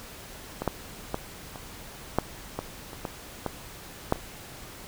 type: clicks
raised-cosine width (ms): 1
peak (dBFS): -16 / -10 / -13 / -24 / -7 / -15 / -27 / -16 / -14 / -7 / -29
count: 11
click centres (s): 0.62 / 0.677 / 1.144 / 1.558 / 2.186 / 2.59 / 2.932 / 3.052 / 3.463 / 4.124 / 4.158
effects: pink hiss -44 dBFS RMS until 4.87 s